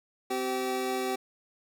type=tone pair together; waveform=25% pulse; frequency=258.2 / 384.8 Hz; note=C4 / G4; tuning=-23 / -32 cents; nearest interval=perfect fifth; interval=691 cents; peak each=-31 / -26 dBFS; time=0.3-1.16 s; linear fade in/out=10 ms; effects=none